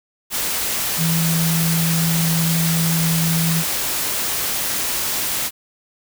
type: tone in noise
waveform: sine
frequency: 164.81 Hz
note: E3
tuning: in tune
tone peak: -17 dBFS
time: 0.97-3.64 s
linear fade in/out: 50 ms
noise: white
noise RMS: -22 dBFS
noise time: 0.3-5.51 s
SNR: +2 dB
effects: none